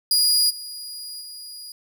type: tone with level steps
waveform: sawtooth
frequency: 4883 Hz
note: D#8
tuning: 33 cents flat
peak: -13 / -30 / -33 dBFS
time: 0.11-1.72 s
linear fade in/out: 2 ms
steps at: 0.49 / 1.2 s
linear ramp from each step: 20 ms
effects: none